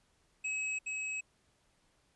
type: tone with echo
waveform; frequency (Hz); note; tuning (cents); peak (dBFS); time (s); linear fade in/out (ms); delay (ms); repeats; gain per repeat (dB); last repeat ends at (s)
square; 2563; E7; -49; -34; 0.44-0.79; 10; 420; 1; -2; 1.21
effects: pink hiss -72 dBFS RMS until 2.15 s + resampled to 24000 Hz